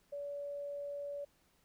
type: tone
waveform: sine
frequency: 572 Hz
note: D5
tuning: 46 cents flat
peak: -39 dBFS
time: 0.12-1.25 s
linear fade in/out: 10 ms
effects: pink hiss -72 dBFS RMS until 1.64 s